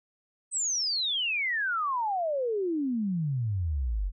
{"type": "exponential sweep", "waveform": "sine", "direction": "down", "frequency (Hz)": [8372, 42.76], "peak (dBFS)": -26, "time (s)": [0.51, 4.12], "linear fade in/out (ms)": 50, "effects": []}